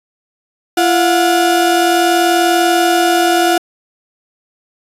35% pulse tone pair together, 341.2 / 723 Hz, F4 / F#5, -40 / -40 cents, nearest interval octave + minor second, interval 1300 cents, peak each -11 dBFS, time 0.77-3.58 s, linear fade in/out 5 ms, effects resampled to 32000 Hz

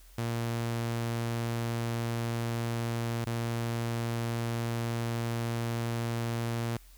sawtooth tone with dropouts, 116.54 Hz, A#2, in tune, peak -26 dBFS, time 0.18-6.77 s, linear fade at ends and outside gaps 5 ms, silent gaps 3.248-3.265 s, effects added 44 Hz sine -52 dBFS peak until 6.97 s + white hiss -60 dBFS RMS until 6.97 s

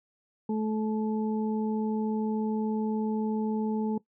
harmonic tone, 216.6 Hz, A3, 27 cents flat, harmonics 1 / 2 / 4, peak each -27 / -33 / -39 dBFS, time 0.49-3.98 s, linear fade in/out 5 ms, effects noise-tail reverb RT60 0.1 s tail -19 dB re dry

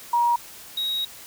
sine / triangle tone pair in turn, 950 / 3800 Hz, A#5 / A#7, +33 / +33 cents, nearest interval 2 octaves, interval 2400 cents, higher second, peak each -17 / -22 dBFS, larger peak first, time 0.13-0.36 / 0.77-1.05 s, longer second, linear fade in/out 5 ms, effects white hiss -43 dBFS RMS until 1.26 s

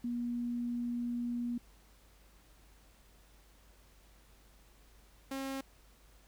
sine / sawtooth tone pair in turn, 240 / 269.7 Hz, B3 / C#4, -49 / -47 cents, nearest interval major second, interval 202 cents, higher second, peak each -33 / -33 dBFS, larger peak neither, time 0.04-1.58 / 5.31-5.61 s, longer first, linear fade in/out 5 ms, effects added 50 Hz sine -61 dBFS peak until 6.27 s + pink hiss -65 dBFS RMS until 6.27 s

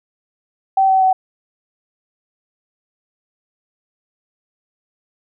sine tone with pitch steps, 771 / 762.6 / 754.3 Hz, G5 / G5 / F#5, -29 / -48 / +33 cents, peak -10 dBFS, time 0.77-1.13 s, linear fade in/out 5 ms, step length 120 ms, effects none

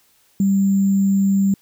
sine tone with sample-and-hold, 196 Hz, G3, in tune, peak -13 dBFS, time 0.4-1.54 s, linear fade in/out 2 ms, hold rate 7350 Hz, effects white hiss -58 dBFS RMS until 1.61 s

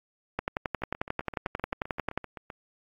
two click trains, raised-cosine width 0.5 ms, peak -13 / -24 dBFS, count 21 / 14, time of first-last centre 0.39-2.176 / 0.82-2.502 s, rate 11.2 / 7.73 Hz, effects AAC 32 kbps

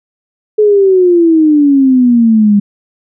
sine exponential sweep, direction down, 430 to 200.7 Hz, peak -4 dBFS, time 0.58-2.6 s, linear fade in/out 10 ms, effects none

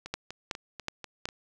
two click trains, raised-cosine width 0.2 ms, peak -14 / -22 dBFS, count 4 / 6, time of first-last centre 0.14-1.255 / 0.06-1.289 s, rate 2.69 / 4.07 Hz, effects none

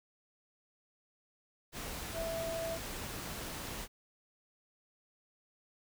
sine tone in noise, 660 Hz, E5, 2 cents sharp, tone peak -36 dBFS, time 2.13-2.79 s, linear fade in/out 50 ms, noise pink, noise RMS -42 dBFS, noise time 1.72-3.88 s, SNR +3 dB, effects none

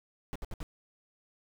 brown noise bursts, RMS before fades -37 dBFS, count 4, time 0.33-0.629 s, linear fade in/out 0 ms, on 26 ms, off 65 ms, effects none

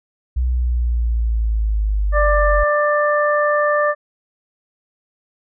sine linear sweep, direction down, 63 to 46.25 Hz, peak -15 dBFS, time 0.36-2.64 s, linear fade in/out 10 ms
harmonic tone, 592 Hz, D5, 14 cents sharp, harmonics 1 / 2 / 3, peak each -16 / -19 / -21 dBFS, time 2.12-3.95 s, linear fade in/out 50 ms
effects none

